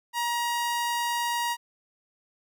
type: tone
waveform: sawtooth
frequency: 949 Hz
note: A#5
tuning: 31 cents sharp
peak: -22 dBFS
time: 0.13-1.57 s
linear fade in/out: 50 ms
effects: none